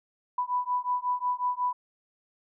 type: beating tone pair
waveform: sine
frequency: 988 / 993.5 Hz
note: B5 / B5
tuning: 0 / +10 cents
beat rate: 5.5 Hz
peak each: -29 dBFS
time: 0.38-1.73 s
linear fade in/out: 5 ms
effects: none